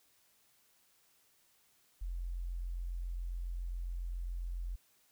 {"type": "tone", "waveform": "sine", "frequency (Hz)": 43.65, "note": "F1", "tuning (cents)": 0, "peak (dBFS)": -36, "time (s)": [2.01, 4.76], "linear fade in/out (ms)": 10, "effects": ["white hiss -70 dBFS RMS until 5.11 s"]}